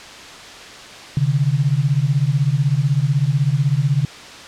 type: beating tone pair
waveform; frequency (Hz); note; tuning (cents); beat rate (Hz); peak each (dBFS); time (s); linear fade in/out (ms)
sine; 132.6 / 148.6; C3 / D3; +23 / +21; 16; -17; 1.17-4.05; 2
effects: white hiss -36 dBFS RMS until 4.47 s + low-pass 5000 Hz 12 dB/octave